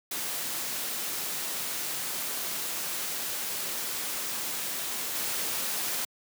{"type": "noise with level steps", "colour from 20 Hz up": "white", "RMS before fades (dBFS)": [-33, -31], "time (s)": [0.11, 6.05], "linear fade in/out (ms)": 5, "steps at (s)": 5.15, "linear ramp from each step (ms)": 5, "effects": ["high-pass 150 Hz 12 dB/octave"]}